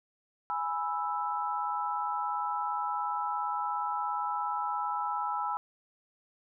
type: chord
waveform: sine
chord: E major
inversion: first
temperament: equal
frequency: 830.6 / 987.8 / 1318.5 Hz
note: G#5 / B5 / E6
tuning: 0 / 0 / 0 cents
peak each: -34 dBFS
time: 0.5-5.57 s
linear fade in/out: 0 ms
effects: none